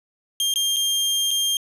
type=tone with dropouts; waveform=sawtooth; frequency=3200 Hz; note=G7; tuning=35 cents sharp; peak=-16 dBFS; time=0.4-1.57 s; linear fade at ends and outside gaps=1 ms; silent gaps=0.539-0.558 / 0.762-0.766 / 1.308-1.312 s; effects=resampled to 32000 Hz + 9-bit